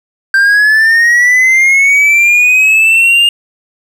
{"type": "linear sweep", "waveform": "triangle", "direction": "up", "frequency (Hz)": [1568, 2828], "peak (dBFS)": -3, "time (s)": [0.34, 3.29], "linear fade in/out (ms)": 2, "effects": []}